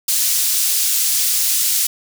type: high-pass noise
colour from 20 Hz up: pink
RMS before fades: -17 dBFS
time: 0.08-1.87 s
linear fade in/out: 5 ms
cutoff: 5800 Hz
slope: 12 dB/octave
effects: none